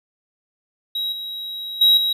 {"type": "tone with level steps", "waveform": "triangle", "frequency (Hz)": 3841, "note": "B7", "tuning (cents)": -49, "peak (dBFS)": [-20, -26, -9, -16], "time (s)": [0.95, 2.13], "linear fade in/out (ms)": 5, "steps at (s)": [1.12, 1.81, 1.97], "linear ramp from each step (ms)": 5, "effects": []}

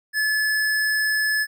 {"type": "tone", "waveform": "square", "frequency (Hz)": 1722, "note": "A6", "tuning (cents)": -38, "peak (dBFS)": -20, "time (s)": [0.13, 1.47], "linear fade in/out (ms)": 50, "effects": []}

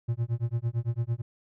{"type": "tone with tremolo", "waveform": "triangle", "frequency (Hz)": 117.4, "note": "A#2", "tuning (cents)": 13, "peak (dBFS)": -21, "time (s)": [0.08, 1.22], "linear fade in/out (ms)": 10, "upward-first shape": "sine", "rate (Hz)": 8.9, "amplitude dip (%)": 100, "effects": []}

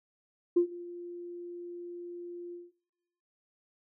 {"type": "tone with ADSR envelope", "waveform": "sine", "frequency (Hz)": 349, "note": "F4", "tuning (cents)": -1, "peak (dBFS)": -18, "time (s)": [0.56, 2.72], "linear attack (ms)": 10, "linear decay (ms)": 96, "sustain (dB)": -21, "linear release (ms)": 190, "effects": ["noise-tail reverb RT60 0.9 s tail -19 dB re dry", "tanh soft clip ceiling -14 dBFS"]}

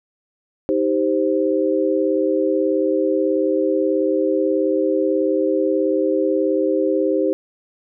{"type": "chord", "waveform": "sine", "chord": "C minor", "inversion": "first", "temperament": "just", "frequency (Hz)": [314, 392.4, 523.3], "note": ["Eb4", "G4", "C5"], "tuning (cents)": [16, 2, 0], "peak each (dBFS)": -20, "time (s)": [0.69, 7.33], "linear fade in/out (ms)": 0, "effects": []}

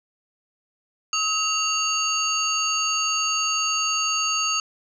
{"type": "tone cluster", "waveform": "sine", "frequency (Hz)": [1270, 2774, 4574, 6570], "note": ["D#6", "F7", "D8", "G#8"], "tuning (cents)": [35, -12, -47, -20], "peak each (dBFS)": -26, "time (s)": [1.13, 4.6], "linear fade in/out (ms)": 2, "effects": ["tanh soft clip ceiling -10 dBFS"]}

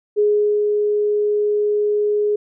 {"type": "tone with ADSR envelope", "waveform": "sine", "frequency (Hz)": 417.1, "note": "G#4", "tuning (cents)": 7, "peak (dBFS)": -12, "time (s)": [0.16, 2.36], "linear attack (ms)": 30, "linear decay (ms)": 430, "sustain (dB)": -3, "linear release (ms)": 6, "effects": []}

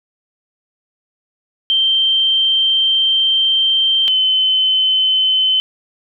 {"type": "tone pair in turn", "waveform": "sine", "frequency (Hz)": [3136, 3056], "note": ["G7", "G7"], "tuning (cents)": [0, -45], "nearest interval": "unison", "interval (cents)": 45, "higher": "first", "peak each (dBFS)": -11, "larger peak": "neither", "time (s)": [[1.7, 4.08], [4.08, 5.6]], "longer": "first", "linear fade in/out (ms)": 0, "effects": []}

